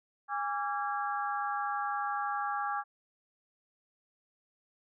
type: harmonic tone with a mistuned harmonic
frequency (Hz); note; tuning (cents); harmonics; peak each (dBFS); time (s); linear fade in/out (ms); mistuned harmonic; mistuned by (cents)
273.2; C#4; -25; 3 / 4 / 5 / 6; -34 / -36 / -38 / -40; 0.28-2.84; 50; 4; +98
effects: none

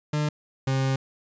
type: tone pair in turn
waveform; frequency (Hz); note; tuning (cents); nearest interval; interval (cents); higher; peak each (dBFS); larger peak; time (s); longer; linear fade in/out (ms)
40% pulse; 150 / 133.63; D3 / C3; +37 / +37; major second; 200; first; -22 / -21; second; 0.13-0.29 / 0.67-0.96; second; 5
effects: resampled to 16000 Hz

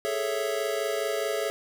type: chord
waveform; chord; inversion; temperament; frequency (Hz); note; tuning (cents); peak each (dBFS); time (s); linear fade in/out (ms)
square; A major seventh; third; equal; 415.3 / 440 / 554.4 / 659.3; G#4 / A4 / C#5 / E5; 0 / 0 / 0 / 0; -33; 0.05-1.5; 0
effects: none

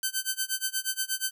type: tone with tremolo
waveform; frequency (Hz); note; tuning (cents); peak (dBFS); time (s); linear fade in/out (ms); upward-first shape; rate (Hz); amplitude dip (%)
5% pulse; 1540; G6; -31; -14; 0.03-1.31; 2; sine; 8.4; 95
effects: none

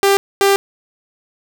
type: tone bursts at uneven times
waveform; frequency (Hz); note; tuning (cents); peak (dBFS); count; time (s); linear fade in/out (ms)
sawtooth; 395.7; G4; +16; -6; 2; 0.03-0.17 / 0.41-0.56; 0
effects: none

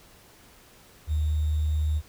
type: tone with sample-and-hold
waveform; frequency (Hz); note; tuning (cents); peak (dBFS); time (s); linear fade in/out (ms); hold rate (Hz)
sine; 76.5; D#2; -29; -22; 1.07-2.02; 50; 3675
effects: pink hiss -54 dBFS RMS until 2.08 s

